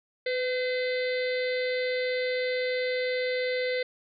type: harmonic tone with a mistuned harmonic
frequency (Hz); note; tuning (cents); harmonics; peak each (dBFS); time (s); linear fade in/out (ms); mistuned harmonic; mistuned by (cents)
511; C5; -41; 1 / 3 / 4 / 5 / 6 / 7 / 8 / 9; -27 / -40 / -33 / -47 / -49 / -42 / -41 / -45; 0.26-3.83; 5; 1; -26
effects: none